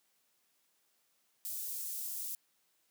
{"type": "high-pass noise", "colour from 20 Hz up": "white", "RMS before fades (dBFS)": -40, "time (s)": [1.45, 2.35], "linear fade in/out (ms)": 0, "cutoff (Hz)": 8100, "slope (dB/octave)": 12, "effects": ["white hiss -75 dBFS RMS until 2.9 s", "high-pass 150 Hz 12 dB/octave"]}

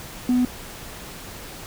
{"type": "tone", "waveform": "triangle", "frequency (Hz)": 248.8, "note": "B3", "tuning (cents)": 13, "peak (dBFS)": -13, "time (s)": [0.29, 0.45], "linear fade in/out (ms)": 2, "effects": ["tanh soft clip ceiling -12 dBFS", "pink hiss -38 dBFS RMS until 1.66 s"]}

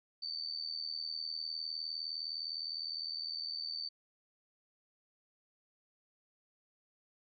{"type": "tone with amplitude modulation", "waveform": "sine", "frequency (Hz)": 4562, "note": "C#8", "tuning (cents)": 49, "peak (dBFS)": -34, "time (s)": [0.22, 3.89], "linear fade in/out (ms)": 10, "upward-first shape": "sine", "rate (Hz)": 79.7, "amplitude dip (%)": 75, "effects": []}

